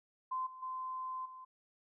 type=tone with level steps; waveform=sine; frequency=1033 Hz; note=C6; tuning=22 cents flat; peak=-34 / -48 / -38 / -48 dBFS; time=0.31-1.45 s; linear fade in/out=10 ms; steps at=0.46 / 0.62 / 1.25 s; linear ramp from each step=10 ms; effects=none